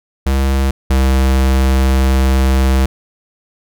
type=tone pair in turn; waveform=square; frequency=67.2 / 65.97 Hz; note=C2 / C2; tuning=+47 / +15 cents; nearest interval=unison; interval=32 cents; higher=first; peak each=-12 / -10 dBFS; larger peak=second; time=0.26-0.71 / 0.9-2.86 s; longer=second; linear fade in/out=5 ms; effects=none